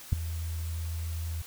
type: tone with ADSR envelope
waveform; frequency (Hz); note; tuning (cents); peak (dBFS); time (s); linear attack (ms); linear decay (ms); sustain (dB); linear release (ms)
sine; 82; E2; -9; -14; 0.12-1.42; 9; 4; -17; 6
effects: white hiss -47 dBFS RMS until 1.46 s